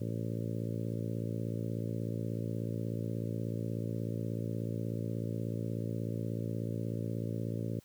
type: harmonic tone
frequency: 56.5 Hz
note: A1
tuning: 47 cents sharp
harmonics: 2 / 3 / 4 / 5 / 6 / 7 / 8 / 9 / 10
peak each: -36 / -40 / -42 / -44 / -46 / -47 / -48 / -49 / -50 dBFS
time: 0-7.8 s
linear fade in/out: 10 ms
effects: white hiss -65 dBFS RMS until 7.84 s